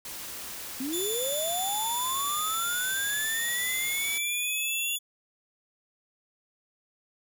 white noise, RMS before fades -39 dBFS, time 0.05-4.18 s, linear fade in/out 2 ms
sine linear sweep, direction up, 249.1 to 2794 Hz, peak -30 dBFS, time 0.8-4.96 s, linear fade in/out 5 ms
10% pulse tone with pitch glide, 3500 to 3426 Hz, A7 to A7, -10 to -47 cents, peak -23 dBFS, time 0.92-4.99 s, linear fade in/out 20 ms, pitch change -37 cents, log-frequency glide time 3.36-4.61 s
effects none

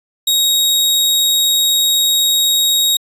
sawtooth tone, 3776 Hz, A#7, 22 cents sharp, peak -8 dBFS, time 0.27-2.97 s, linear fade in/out 5 ms, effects resampled to 32000 Hz

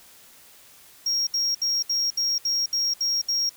triangle tone bursts, 5588 Hz, F8, in tune, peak -20 dBFS, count 9, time 1.06-3.494 s, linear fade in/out 5 ms, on 210 ms, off 68 ms, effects white hiss -51 dBFS RMS until 3.56 s

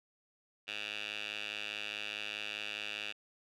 10% pulse tone with band-pass filter, 104.8 Hz, G#2, 16 cents sharp, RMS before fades -41 dBFS, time 0.67-3.13 s, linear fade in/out 20 ms, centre 2900 Hz, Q 4.7, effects none

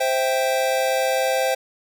square chord, C major, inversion none, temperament equal, 523.3 / 659.3 / 784 Hz, C5 / E5 / G5, 0 / 0 / 0 cents, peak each -22 / -26 / -25 dBFS, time 0-1.55 s, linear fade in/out 10 ms, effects none

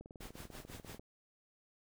click train, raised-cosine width 2 ms, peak -37 dBFS, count 21, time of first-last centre 0.01-0.995 s, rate 20.3 Hz
pink noise with tremolo, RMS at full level -49 dBFS, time 0.2-0.99 s, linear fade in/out 10 ms, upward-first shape sine, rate 6 Hz, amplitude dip 90%
effects none

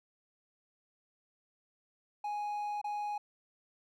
triangle tone with dropouts, 830.6 Hz, G#5, in tune, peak -32 dBFS, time 2.24-3.18 s, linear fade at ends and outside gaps 5 ms, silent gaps 2.815-2.842 s, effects none

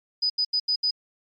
sine tone bursts at uneven times, 4978 Hz, D#8, in tune, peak -20 dBFS, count 5, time 0.22-0.3 / 0.38-0.45 / 0.53-0.6 / 0.68-0.76 / 0.83-0.91 s, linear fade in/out 10 ms, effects MP3 48 kbps

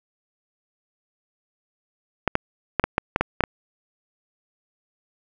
clicks, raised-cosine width 0.5 ms, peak -3 dBFS, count 9, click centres 2.277 / 2.354 / 2.797 / 2.84 / 2.981 / 3.161 / 3.21 / 3.407 / 3.438 s, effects none

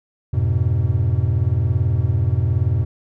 triangle chord, F diminished, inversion none, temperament just, 87.31 / 104.77 / 125.72 Hz, F2 / Ab2 / Cb3, 0 / +16 / +31 cents, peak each -18 dBFS, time 0.33-2.85 s, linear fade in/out 10 ms, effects none

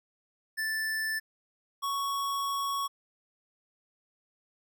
square tone pair in turn, 1760 / 1112.6 Hz, A6 / C#6, 0 / +6 cents, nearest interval minor sixth, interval 794 cents, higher first, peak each -30 / -30 dBFS, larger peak neither, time 0.57-1.2 / 1.82-2.88 s, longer second, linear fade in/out 20 ms, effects 12-bit

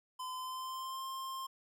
square tone with pitch glide, 1021 to 1058.2 Hz, C6 to C6, -43 to +19 cents, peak -40 dBFS, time 0.19-1.47 s, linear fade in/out 10 ms, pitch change +62 cents, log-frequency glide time 0.34-1.05 s, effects none

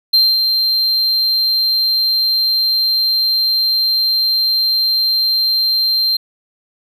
triangle tone with ADSR envelope, 4156 Hz, C8, 12 cents flat, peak -6 dBFS, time 0.13-6.17 s, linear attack 9 ms, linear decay 230 ms, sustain -5 dB, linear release 7 ms, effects none

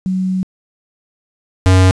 sine / square tone pair in turn, 186.6 / 93.13 Hz, F#3 / F#2, +15 / +12 cents, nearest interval octave, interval 1203 cents, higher first, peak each -14 / -7 dBFS, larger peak second, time 0.06-0.43 / 1.66-1.91 s, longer first, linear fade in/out 0 ms, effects resampled to 22050 Hz + 8-bit

